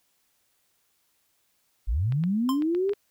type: linear sweep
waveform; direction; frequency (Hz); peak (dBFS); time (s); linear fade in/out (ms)
sine; up; 41.63 to 415.6; -22; 1.87-2.94; 20
type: clicks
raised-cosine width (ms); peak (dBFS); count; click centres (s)
0.3; -26; 6; 2.123 / 2.238 / 2.622 / 2.749 / 2.894 / 2.934
type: tone with exponential decay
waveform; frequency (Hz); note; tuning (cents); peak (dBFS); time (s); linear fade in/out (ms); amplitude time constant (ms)
square; 1046.5; C6; 0; -25; 2.49-2.63; 1; 30
effects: white hiss -70 dBFS RMS until 3.1 s